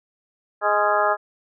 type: harmonic tone with a mistuned harmonic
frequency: 207.7 Hz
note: G#3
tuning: in tune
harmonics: 2 / 3 / 4 / 5 / 6 / 7 / 8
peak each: -28 / -22 / -23 / -26 / -23 / -27 / -27 dBFS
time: 0.61-1.17 s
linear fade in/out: 50 ms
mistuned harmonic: 7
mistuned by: -89 cents
effects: none